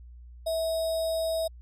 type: tone with sample-and-hold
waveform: sine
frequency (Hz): 650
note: E5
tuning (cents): -24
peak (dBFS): -25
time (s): 0.46-1.48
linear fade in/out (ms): 10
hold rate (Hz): 4410
effects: added 60 Hz sine -44 dBFS peak until 1.61 s + MP3 64 kbps